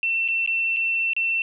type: tone with dropouts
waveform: sine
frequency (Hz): 2693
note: E7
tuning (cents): +36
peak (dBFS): -20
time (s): 0.03-1.42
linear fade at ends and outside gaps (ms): 1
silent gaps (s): 0.279-0.285 / 0.462-0.475 / 0.763-0.768 / 1.134-1.165
effects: none